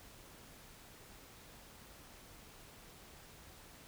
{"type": "silence", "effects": ["pink hiss -57 dBFS RMS until 3.87 s"]}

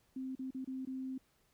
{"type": "tone with dropouts", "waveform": "sine", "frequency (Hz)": 261.6, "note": "C4", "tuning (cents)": 0, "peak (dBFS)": -38, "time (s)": [0.16, 1.18], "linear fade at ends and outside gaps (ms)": 5, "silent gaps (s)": [[0.353, 0.392], [0.507, 0.546], [0.646, 0.674], [0.852, 0.871]], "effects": ["pink hiss -73 dBFS RMS until 1.53 s"]}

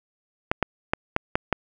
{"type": "clicks", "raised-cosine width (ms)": 0.5, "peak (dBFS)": -5, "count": 6, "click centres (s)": [0.515, 0.627, 0.935, 1.164, 1.355, 1.527], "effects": []}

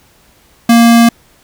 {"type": "tone", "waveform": "square", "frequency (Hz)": 233.1, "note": "A#3", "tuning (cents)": 0, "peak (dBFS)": -4, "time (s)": [0.69, 1.09], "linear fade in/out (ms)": 5, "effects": ["pink hiss -48 dBFS RMS until 1.43 s"]}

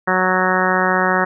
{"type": "harmonic tone", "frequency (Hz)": 185, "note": "F#3", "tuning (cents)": 0, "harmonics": [1, 2, 3, 4, 5, 6, 7, 8, 9, 10], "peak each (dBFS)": [-23, -23, -23, -23, -23, -23, -23, -23, -23, -23], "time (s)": [0.07, 1.25], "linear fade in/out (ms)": 10, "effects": []}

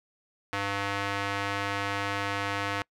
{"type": "tone with band-pass filter", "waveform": "square", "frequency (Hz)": 100.1, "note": "G2", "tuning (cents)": 37, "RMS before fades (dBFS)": -31, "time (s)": [0.53, 2.82], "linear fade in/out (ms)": 0, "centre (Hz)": 1700, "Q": 0.91, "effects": ["noise-tail reverb RT60 0.1 s tail -26 dB re dry"]}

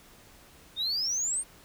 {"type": "exponential sweep", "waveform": "sine", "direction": "up", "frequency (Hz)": [3590, 9000], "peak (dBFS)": -25, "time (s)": [0.76, 1.44], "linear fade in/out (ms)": 50, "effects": ["tanh soft clip ceiling -25 dBFS", "pink hiss -55 dBFS RMS until 1.64 s"]}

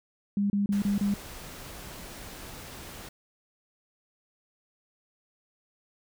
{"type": "tone bursts", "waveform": "sine", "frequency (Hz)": 201.8, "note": "G#3", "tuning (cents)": -49, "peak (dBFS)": -23, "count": 5, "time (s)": [0.37, 1.14], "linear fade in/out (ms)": 2, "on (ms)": 130, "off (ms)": 30}
{"type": "noise", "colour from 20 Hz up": "pink", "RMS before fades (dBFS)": -43, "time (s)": [0.72, 3.09], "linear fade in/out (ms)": 5}
{"effects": []}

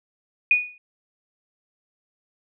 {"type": "tone with exponential decay", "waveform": "sine", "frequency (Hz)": 2466, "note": "D#7", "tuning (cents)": -16, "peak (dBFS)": -11, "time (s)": [0.51, 0.78], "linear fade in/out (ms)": 2, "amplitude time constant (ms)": 57, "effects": []}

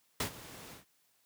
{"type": "noise with ADSR envelope", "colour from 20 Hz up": "pink", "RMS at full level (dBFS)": -31, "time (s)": [0.2, 0.85], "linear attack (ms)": 3, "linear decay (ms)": 94, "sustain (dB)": -18, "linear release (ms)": 130, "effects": ["white hiss -72 dBFS RMS until 1.25 s", "high-pass 80 Hz 12 dB/octave"]}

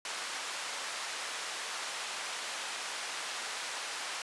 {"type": "band-pass noise", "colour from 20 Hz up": "pink", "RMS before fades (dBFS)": -39, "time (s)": [0.05, 4.22], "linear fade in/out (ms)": 2, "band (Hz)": [930, 8500], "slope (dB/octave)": 12, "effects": ["resampled to 24000 Hz"]}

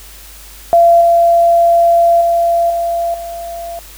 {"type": "tone with level steps", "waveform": "sine", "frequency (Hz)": 682, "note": "F5", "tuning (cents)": -41, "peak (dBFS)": [-4, -6, -9, -13, -22], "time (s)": [0.73, 3.79], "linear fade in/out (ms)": 0, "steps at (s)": [1.01, 2.21, 2.7, 3.14], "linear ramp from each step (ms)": 2, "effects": ["added 50 Hz sine -37 dBFS peak until 3.97 s", "white hiss -37 dBFS RMS until 3.97 s"]}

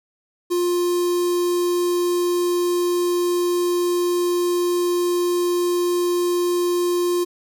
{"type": "tone with notch filter", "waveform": "square", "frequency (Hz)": 352.1, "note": "F4", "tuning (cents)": 14, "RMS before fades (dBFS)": -20, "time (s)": [0.5, 7.25], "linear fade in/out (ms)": 20, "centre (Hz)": 2000, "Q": 0.66, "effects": []}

